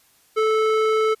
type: tone with band-pass filter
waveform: square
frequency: 437 Hz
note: A4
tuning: 12 cents flat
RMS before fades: -19 dBFS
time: 0.36-1.15 s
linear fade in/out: 20 ms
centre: 940 Hz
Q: 0.85
effects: white hiss -58 dBFS RMS until 1.2 s + resampled to 32000 Hz